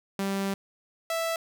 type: tone pair in turn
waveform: sawtooth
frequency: 196 / 659.3 Hz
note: G3 / E5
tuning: 0 / 0 cents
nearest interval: octave + major sixth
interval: 2100 cents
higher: second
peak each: -23 dBFS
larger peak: neither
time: 0.19-0.54 / 1.1-1.36 s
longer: first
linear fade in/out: 2 ms
effects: none